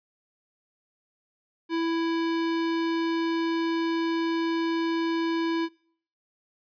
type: tone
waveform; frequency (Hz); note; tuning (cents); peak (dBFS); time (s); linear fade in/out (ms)
square; 330.8; E4; +6; -25; 1.69-5.69; 50
effects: noise-tail reverb RT60 0.6 s tail -26 dB re dry + resampled to 11025 Hz